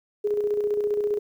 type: tone with tremolo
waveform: sine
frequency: 415.3 Hz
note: G#4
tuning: in tune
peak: -20 dBFS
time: 0.24-1.19 s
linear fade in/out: 10 ms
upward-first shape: square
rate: 15 Hz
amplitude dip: 40%
effects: 10-bit